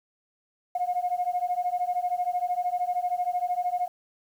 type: beating tone pair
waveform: sine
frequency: 711 / 724 Hz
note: F5 / F#5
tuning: +31 / -38 cents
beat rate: 13 Hz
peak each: -27 / -27 dBFS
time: 0.75-3.88 s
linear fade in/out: 5 ms
effects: tanh soft clip ceiling -18 dBFS + 9-bit